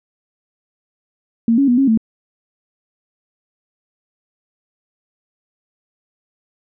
sine tone with pitch steps, 229.8 / 277.7 / 243.5 / 271.9 / 222.6 Hz, A#3 / C#4 / B3 / C#4 / A3, -25 / +3 / -24 / -33 / +20 cents, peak -10 dBFS, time 1.48-1.975 s, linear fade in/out 2 ms, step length 99 ms, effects none

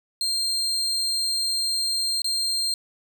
35% pulse tone with dropouts, 4186 Hz, C8, in tune, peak -21 dBFS, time 0.21-2.74 s, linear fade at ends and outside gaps 1 ms, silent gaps 2.219-2.244 s, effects none

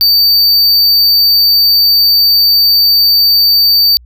square tone, 4603 Hz, D8, 36 cents flat, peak -6 dBFS, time 0.01-3.97 s, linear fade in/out 0 ms, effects added 60 Hz sine -36 dBFS peak until 4.05 s

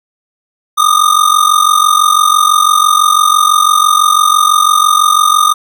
square ring-modulated tone, 1220 Hz, D#6, 34 cents flat, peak -4 dBFS, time 0.77-5.54 s, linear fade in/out 20 ms, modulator 23 Hz, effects none

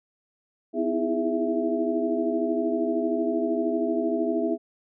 sine tone cluster, 251.5 / 320.3 / 333.2 / 411.5 / 663 Hz, B3 / E4 / E4 / G#4 / E5, +32 / -50 / +19 / -16 / +10 cents, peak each -29 dBFS, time 0.73-4.58 s, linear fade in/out 50 ms, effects none

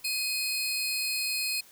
sawtooth tone pair together, 2506 / 4266 Hz, D#7 / C8, +12 / +33 cents, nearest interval major sixth, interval 921 cents, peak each -28 dBFS, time 0.04-1.61 s, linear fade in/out 10 ms, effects white hiss -55 dBFS RMS until 1.71 s

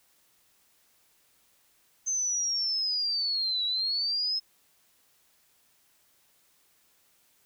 sine linear two-way sweep, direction down then up, 6272 to 3876 to 5200 Hz, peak -26 dBFS, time 2.06-4.4 s, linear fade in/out 20 ms, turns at 3.65 s, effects white hiss -66 dBFS RMS until 7.45 s

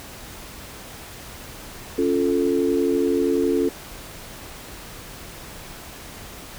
sine chord, Db augmented, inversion none, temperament equal, 277.2 / 349.2 / 440 Hz, Db4 / F4 / A4, 0 / 0 / 0 cents, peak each -22 dBFS, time 1.98-3.69 s, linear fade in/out 5 ms, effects pink hiss -39 dBFS RMS until 6.58 s

